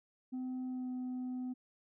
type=tone with pitch glide; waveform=sine; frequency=255.6 to 252.8 Hz; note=C4 to B3; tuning=-40 to +41 cents; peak=-34 dBFS; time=0.32-1.54 s; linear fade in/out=20 ms; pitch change=-19 cents; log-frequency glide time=0.67-0.89 s; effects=tanh soft clip ceiling -36 dBFS